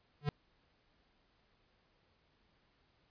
square tone with exponential growth, 146.2 Hz, D3, 7 cents flat, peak -28 dBFS, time 0.21-0.29 s, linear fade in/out 2 ms, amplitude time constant 17 ms, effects pink hiss -73 dBFS RMS until 3.1 s + resampled to 11025 Hz

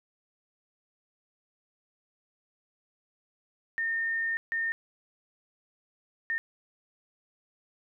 sine tone bursts at uneven times, 1823 Hz, A#6, 39 cents flat, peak -27 dBFS, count 3, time 3.78-4.37 / 4.52-4.72 / 6.3-6.38 s, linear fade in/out 0 ms, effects none

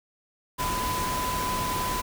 sine tone in noise, 1003 Hz, B5, 26 cents sharp, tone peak -28 dBFS, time 0.58-2.02 s, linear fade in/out 20 ms, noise pink, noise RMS -31 dBFS, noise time 0.58-2.02 s, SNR 0 dB, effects none

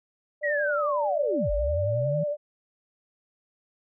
sine tone with vibrato, 587.3 Hz, D5, in tune, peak -25 dBFS, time 0.41-2.37 s, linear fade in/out 50 ms, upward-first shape triangle, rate 11 Hz, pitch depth 37 cents each way
sine linear two-way sweep, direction down then up, 1956 to 43.18 to 164.1 Hz, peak -26 dBFS, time 0.43-2.24 s, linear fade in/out 10 ms, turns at 1.51 s
effects none

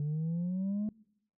sine exponential sweep, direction up, 144.7 to 215.3 Hz, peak -28 dBFS, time 0-0.89 s, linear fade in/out 2 ms, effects noise-tail reverb RT60 0.8 s tail -25 dB re dry + tanh soft clip ceiling -29 dBFS

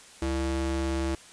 square ring-modulated tone, 130.81 Hz, C3, in tune, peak -24 dBFS, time 0.22-1.15 s, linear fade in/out 2 ms, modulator 202 Hz, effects white hiss -50 dBFS RMS until 1.32 s + resampled to 22050 Hz

